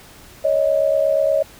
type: tone pair together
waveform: sine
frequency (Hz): 558.6 / 627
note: C#5 / D#5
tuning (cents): +13 / +13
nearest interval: major second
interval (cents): 200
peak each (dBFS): -17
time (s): 0.44-1.43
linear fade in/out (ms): 10
effects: pink hiss -44 dBFS RMS until 1.59 s